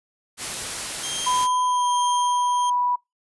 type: noise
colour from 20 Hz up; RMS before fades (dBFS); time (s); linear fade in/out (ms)
white; -29; 0.37-1.48; 50
type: tone with tremolo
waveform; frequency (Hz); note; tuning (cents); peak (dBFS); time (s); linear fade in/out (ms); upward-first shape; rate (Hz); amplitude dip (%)
20% pulse; 3191; G7; +30; -21; 1.03-2.7; 5; sine; 1.2; 50
type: tone with pitch glide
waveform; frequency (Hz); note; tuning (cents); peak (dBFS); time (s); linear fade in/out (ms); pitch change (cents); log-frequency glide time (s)
sine; 1000 to 982.3; B5 to B5; +21 to -10; -19; 1.26-2.96; 10; -31; 1.65-1.87
effects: noise-tail reverb RT60 0.2 s tail -26 dB re dry + resampled to 24000 Hz